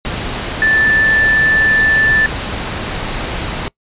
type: tone in noise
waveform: sine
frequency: 1760 Hz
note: A6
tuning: in tune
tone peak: -9 dBFS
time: 0.62-2.26 s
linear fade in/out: 0 ms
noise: pink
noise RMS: -21 dBFS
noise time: 0.05-3.68 s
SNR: +9 dB
effects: noise-tail reverb RT60 0.1 s tail -24 dB re dry + resampled to 8000 Hz